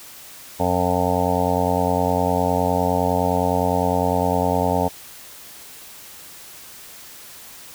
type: harmonic tone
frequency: 89.8 Hz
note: F2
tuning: 49 cents sharp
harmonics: 1 / 2 / 3 / 5 / 6 / 7 / 8 / 9 / 10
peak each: -26 / -26 / -26 / -26 / -26 / -26 / -26 / -26 / -26 dBFS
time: 0.59-4.89 s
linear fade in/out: 20 ms
effects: white hiss -41 dBFS RMS until 7.74 s